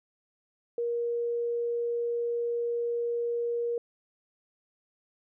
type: tone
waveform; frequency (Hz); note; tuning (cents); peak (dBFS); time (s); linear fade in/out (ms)
sine; 472.6; A#4; +24; -27; 0.78-3.78; 2
effects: none